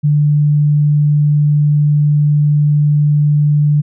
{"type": "tone", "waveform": "sine", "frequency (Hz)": 147.9, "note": "D3", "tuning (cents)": 13, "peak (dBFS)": -8, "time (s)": [0.03, 3.82], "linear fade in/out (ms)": 20, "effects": []}